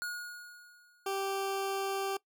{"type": "tone with exponential decay", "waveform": "square", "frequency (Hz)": 1443, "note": "F#6", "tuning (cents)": -44, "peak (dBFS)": -34, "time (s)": [0.02, 1.31], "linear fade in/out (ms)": 0, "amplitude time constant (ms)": 280}
{"type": "tone", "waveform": "20% pulse", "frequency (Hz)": 390.5, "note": "G4", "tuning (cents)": -7, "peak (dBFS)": -27, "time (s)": [1.06, 2.17], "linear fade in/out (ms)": 5}
{"effects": ["noise-tail reverb RT60 0.1 s tail -20 dB re dry"]}